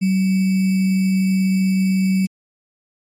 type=tone with sample-and-hold; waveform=sine; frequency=189.7 Hz; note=F#3; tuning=43 cents sharp; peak=-14 dBFS; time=0.01-2.27 s; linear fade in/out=20 ms; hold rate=2450 Hz; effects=AAC 32 kbps